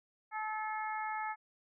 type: harmonic tone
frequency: 432.2 Hz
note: A4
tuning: 31 cents flat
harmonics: 2 / 3 / 4 / 5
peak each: -37 / -42 / -44 / -45 dBFS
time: 0.31-1.36 s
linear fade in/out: 50 ms
effects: none